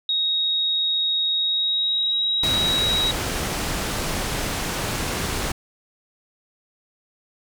sine tone with pitch glide, 3766 to 3832 Hz, A#7 to A#7, +17 to +47 cents, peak -19 dBFS, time 0.09-3.11 s, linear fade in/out 2 ms, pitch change +30 cents, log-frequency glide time 1.33-2.25 s
pink low-pass noise, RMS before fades -26 dBFS, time 2.43-5.52 s, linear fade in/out 5 ms, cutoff 11000 Hz, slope 12 dB/octave
effects none

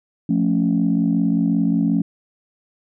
sine chord, F augmented, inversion none, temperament equal, 174.61 / 220 / 277.2 Hz, F3 / A3 / C#4, 0 / 0 / 0 cents, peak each -19 dBFS, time 0.29-2.02 s, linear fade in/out 5 ms, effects tanh soft clip ceiling -8 dBFS

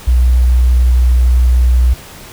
sine tone with sample-and-hold, 61.74 Hz, B1, in tune, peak -6 dBFS, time 0.07-1.94 s, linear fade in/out 10 ms, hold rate 11025 Hz, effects pink hiss -34 dBFS RMS until 2.32 s

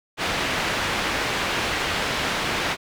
white low-pass noise, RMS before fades -25 dBFS, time 0.17-2.77 s, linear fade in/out 50 ms, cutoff 2700 Hz, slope 12 dB/octave, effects none

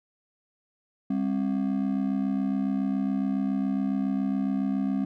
triangle ring-modulated tone, 233.1 Hz, A#3, in tune, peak -19 dBFS, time 1.1-5.05 s, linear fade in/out 5 ms, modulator 33.6 Hz, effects none

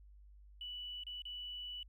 triangle tone with dropouts, 2960 Hz, F#7, in tune, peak -39 dBFS, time 0.61-1.83 s, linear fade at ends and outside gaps 2 ms, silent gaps 1.036-1.067 / 1.22-1.253 s, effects tanh soft clip ceiling -41 dBFS + added 50 Hz sine -56 dBFS peak until 1.88 s

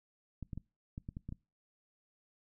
clicks, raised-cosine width 5 ms, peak -29 dBFS, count 8, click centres 0.427 / 0.532 / 0.576 / 0.979 / 1.089 / 1.169 / 1.29 / 1.324 s, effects noise-tail reverb RT60 0.3 s tail -24 dB re dry

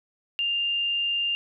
sine tone with frequency modulation, 2800 Hz, F7, 4 cents sharp, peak -23 dBFS, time 0.39-1.35 s, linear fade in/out 0 ms, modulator 56.8 Hz, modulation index 0.32, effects none

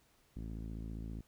sawtooth tone with low-pass filter, 55 Hz, A1, in tune, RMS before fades -43 dBFS, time 0.36-1.21 s, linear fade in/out 5 ms, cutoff 260 Hz, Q 1.8, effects pink hiss -70 dBFS RMS until 1.27 s

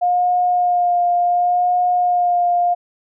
sine tone with vibrato, 711 Hz, F5, 31 cents sharp, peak -13 dBFS, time 0.01-2.75 s, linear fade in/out 20 ms, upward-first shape sine, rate 0.69 Hz, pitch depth 18 cents each way, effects none

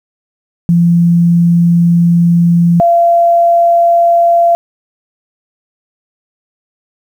sine tone pair in turn, 171.1 / 684.4 Hz, F3 / F5, -35 / -35 cents, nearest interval 2 octaves, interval 2400 cents, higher second, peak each -5 dBFS, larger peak neither, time 0.69-2.8 / 2.8-4.55 s, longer first, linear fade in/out 0 ms, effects 7-bit

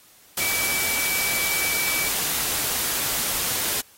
sine tone in noise, 2300 Hz, D7, 37 cents flat, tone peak -26 dBFS, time 0.4-2.09 s, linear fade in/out 5 ms, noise white, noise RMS -25 dBFS, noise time 0.37-3.81 s, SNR -4 dB, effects white hiss -53 dBFS RMS until 3.97 s + AAC 48 kbps

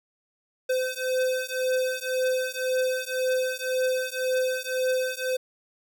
square beating tone pair, 512 / 513.9 Hz, C5 / C5, -38 / -31 cents, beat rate 1.9 Hz, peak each -28 dBFS, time 0.69-5.37 s, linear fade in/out 10 ms, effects none

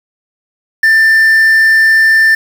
triangle tone with quantisation, 1782 Hz, A6, 22 cents sharp, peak -3 dBFS, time 0.83-2.35 s, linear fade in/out 5 ms, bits 5, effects none

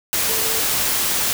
sine tone in noise, 445.6 Hz, A4, 22 cents sharp, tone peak -30 dBFS, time 0.29-0.6 s, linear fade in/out 0 ms, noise white, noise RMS -20 dBFS, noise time 0.13-1.33 s, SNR -13 dB, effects none

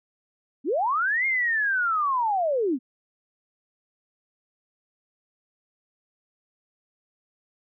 sine linear two-way sweep, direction up then down, 230.5 to 2149 to 230.5 Hz, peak -21 dBFS, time 0.64-2.79 s, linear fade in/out 50 ms, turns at 1.26 s, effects none

